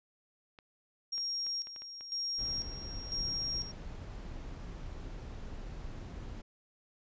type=clicks; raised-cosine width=0.3 ms; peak=-36 dBFS; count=7; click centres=0.588 / 1.18 / 1.466 / 1.671 / 1.762 / 1.82 / 2.009 s
type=tone with tremolo; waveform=sine; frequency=5580 Hz; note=F8; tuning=2 cents flat; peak=-33 dBFS; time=1.12-3.72 s; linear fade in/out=10 ms; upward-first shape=square; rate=1 Hz; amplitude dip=70%
type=noise; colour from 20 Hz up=brown; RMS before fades=-43 dBFS; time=2.38-6.42 s; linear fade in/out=10 ms
effects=resampled to 16000 Hz